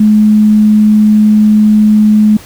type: tone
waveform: sine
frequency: 212.8 Hz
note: G#3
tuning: 42 cents sharp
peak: -3 dBFS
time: 0-2.37 s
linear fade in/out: 5 ms
effects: pink hiss -34 dBFS RMS until 2.45 s